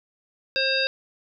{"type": "harmonic tone", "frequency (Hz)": 533, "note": "C5", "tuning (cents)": 32, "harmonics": [1, 3, 5, 7, 9], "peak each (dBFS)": [-27, -27, -27, -27, -27], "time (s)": [0.56, 0.87], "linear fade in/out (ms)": 0, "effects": []}